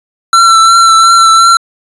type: tone with vibrato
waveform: square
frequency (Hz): 1345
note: E6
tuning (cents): +34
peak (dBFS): -3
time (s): 0.33-1.57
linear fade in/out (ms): 2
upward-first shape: triangle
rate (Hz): 2.8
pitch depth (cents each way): 27
effects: resampled to 22050 Hz